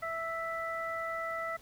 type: harmonic tone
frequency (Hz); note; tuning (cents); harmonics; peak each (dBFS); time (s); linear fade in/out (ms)
659.3; E5; 0; 1 / 2 / 3; -38 / -37 / -39; 0.02-1.57; 10
effects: pink hiss -58 dBFS RMS until 1.61 s